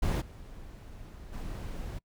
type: noise with level steps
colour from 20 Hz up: brown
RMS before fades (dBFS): -27 / -46 / -38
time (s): 0.02-1.99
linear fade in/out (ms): 10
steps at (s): 0.2 / 1.32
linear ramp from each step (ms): 20
effects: noise-tail reverb RT60 0.1 s tail -25 dB re dry